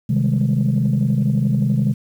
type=chord; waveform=sine; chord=Ab major seventh; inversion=first; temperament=equal; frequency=130.81 / 155.56 / 196 / 207.7 Hz; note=C3 / Eb3 / G3 / Ab3; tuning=0 / 0 / 0 / 0 cents; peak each=-17 / -20 / -23 / -19 dBFS; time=0.09-1.94 s; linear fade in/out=10 ms; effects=tanh soft clip ceiling -9 dBFS + 8-bit